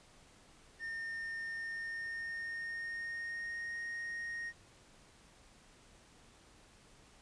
triangle tone with pitch glide, 1820 to 1862.5 Hz, A#6 to A#6, -42 to -2 cents, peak -37 dBFS, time 0.79-4.53 s, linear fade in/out 50 ms, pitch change +40 cents, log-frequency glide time 1.47-3.79 s, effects pink hiss -62 dBFS RMS until 7.21 s + resampled to 22050 Hz

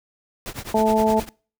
pink noise with tremolo, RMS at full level -30 dBFS, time 0.46-1.29 s, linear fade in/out 0 ms, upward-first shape triangle, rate 9.7 Hz, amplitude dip 100%
harmonic tone, 218.6 Hz, A3, 11 cents flat, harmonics 1 / 2 / 3 / 4, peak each -21 / -21 / -21 / -21 dBFS, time 0.74-1.2 s, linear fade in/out 5 ms
effects noise-tail reverb RT60 0.4 s tail -25 dB re dry

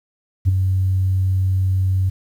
sine tone with ADSR envelope, 94.1 Hz, F#2, 30 cents sharp, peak -7 dBFS, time 0.45-2.1 s, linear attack 34 ms, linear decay 17 ms, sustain -7 dB, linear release 12 ms, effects tanh soft clip ceiling -9 dBFS + 8-bit

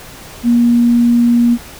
sine tone, 237.8 Hz, A#3, 35 cents sharp, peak -7 dBFS, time 0.43-1.58 s, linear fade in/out 50 ms, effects pink hiss -34 dBFS RMS until 1.79 s

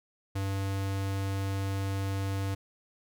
square tone, 97.6 Hz, G2, 7 cents flat, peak -30 dBFS, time 0.35-2.55 s, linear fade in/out 10 ms, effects none

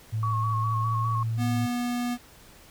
sine tone with pitch glide, 110.2 to 113.36 Hz, A2 to A#2, +3 to -48 cents, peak -25 dBFS, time 0.12-1.67 s, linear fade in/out 20 ms, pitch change +49 cents, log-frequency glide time 0.55-1.02 s
sine tone with vibrato, 1108.7 Hz, C#6, in tune, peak -27 dBFS, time 0.23-1.23 s, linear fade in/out 2 ms, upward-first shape square, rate 4.9 Hz, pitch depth 31 cents each way
square tone, 243 Hz, B3, 28 cents flat, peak -27 dBFS, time 1.37-2.18 s, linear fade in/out 50 ms
effects pink hiss -52 dBFS RMS until 2.7 s

